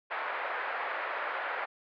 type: band-pass noise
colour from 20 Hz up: white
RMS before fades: -35 dBFS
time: 0.1-1.66 s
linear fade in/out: 20 ms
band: 520 to 1900 Hz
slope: 24 dB/octave
effects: resampled to 11025 Hz